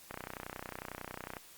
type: click train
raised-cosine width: 0.5 ms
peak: -25 dBFS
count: 40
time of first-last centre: 0.11-1.368 s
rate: 31 Hz
effects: white hiss -56 dBFS RMS until 1.57 s + Opus 48 kbps